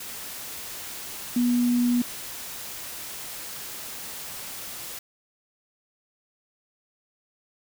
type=tone in noise; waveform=sine; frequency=242.9 Hz; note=B3; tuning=29 cents flat; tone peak=-19 dBFS; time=1.36-2.02 s; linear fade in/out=5 ms; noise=white; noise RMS=-37 dBFS; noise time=0-4.99 s; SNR=+15 dB; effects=none